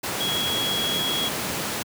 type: tone in noise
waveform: sine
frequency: 3322 Hz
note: G#7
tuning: in tune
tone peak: -24 dBFS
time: 0.2-1.29 s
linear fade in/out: 10 ms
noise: pink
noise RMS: -27 dBFS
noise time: 0.03-1.83 s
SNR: 0 dB
effects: high-pass 150 Hz 12 dB/octave